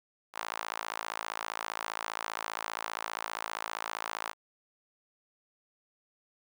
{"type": "tone with high-pass filter", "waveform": "sawtooth", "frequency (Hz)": 55.1, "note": "A1", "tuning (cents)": 3, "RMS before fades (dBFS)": -38, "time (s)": [0.33, 4.34], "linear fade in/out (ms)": 50, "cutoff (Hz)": 1000, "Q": 1.8, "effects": []}